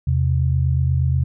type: tone pair together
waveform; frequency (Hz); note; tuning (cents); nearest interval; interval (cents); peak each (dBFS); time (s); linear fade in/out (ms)
sine; 82.41 / 130.81; E2 / C3; 0 / 0; minor sixth; 800; -18; 0.07-1.24; 5
effects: none